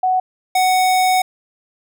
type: tone pair in turn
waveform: sine / square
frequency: 743 / 743 Hz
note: F#5 / F#5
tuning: +7 / +7 cents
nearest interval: unison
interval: 0 cents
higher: neither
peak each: -13 / -13 dBFS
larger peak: neither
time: 0.03-0.2 / 0.55-1.22 s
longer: second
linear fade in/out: 5 ms
effects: none